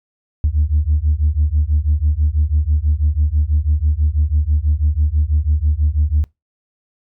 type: beating tone pair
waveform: sine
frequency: 72.4 / 78.5 Hz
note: D2 / D#2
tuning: -24 / +16 cents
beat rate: 6.1 Hz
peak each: -15 dBFS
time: 0.44-6.24 s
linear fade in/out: 0 ms
effects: noise-tail reverb RT60 0.2 s tail -23 dB re dry + tanh soft clip ceiling -7 dBFS